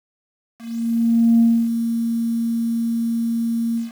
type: tone with ADSR envelope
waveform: sine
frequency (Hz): 230.8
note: A#3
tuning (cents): -17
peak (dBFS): -9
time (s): 0.58-3.92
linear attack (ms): 820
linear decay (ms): 280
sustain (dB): -9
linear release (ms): 150
effects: tanh soft clip ceiling -6 dBFS + 7-bit